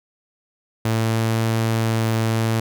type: tone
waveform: sawtooth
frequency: 112.6 Hz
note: A2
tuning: 40 cents sharp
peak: -14 dBFS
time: 0.85-2.6 s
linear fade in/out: 5 ms
effects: none